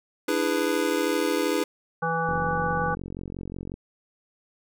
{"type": "chord", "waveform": "square", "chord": "E dominant seventh", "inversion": "third", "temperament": "just", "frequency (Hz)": [296.7, 329.6, 412, 494.4], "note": ["D4", "E4", "G#4", "B4"], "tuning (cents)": [18, 0, -14, 2], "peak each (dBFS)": -29, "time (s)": [0.28, 1.64], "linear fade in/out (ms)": 5}
{"type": "harmonic tone", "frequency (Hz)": 164.81, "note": "E3", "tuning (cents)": 0, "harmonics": [1, 3, 5, 7, 9], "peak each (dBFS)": [-31, -30, -28, -30, -30], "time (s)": [2.02, 2.95], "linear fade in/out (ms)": 10}
{"type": "click train", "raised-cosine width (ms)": 3, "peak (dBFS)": -22, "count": 67, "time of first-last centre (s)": [2.29, 3.741], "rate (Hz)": 45.5}
{"effects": []}